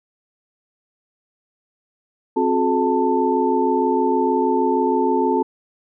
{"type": "tone cluster", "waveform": "sine", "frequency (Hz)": [264.3, 362.3, 428.7, 888], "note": ["C4", "F#4", "A4", "A5"], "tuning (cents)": [18, -36, -45, 16], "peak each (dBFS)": -21, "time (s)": [2.36, 5.43], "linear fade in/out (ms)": 10, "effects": []}